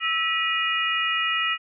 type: tone cluster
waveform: sine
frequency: 1310 / 1941 / 2466 / 2872 Hz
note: E6 / B6 / D#7 / F7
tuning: -11 / -31 / -16 / +48 cents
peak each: -27 dBFS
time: 0-1.58 s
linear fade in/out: 50 ms
effects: none